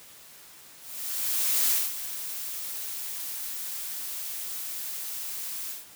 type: noise with ADSR envelope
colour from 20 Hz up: blue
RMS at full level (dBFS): -23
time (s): 0.79-5.86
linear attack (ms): 910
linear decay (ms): 220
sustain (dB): -12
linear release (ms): 160
effects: white hiss -50 dBFS RMS until 5.95 s + high-pass 60 Hz 12 dB/octave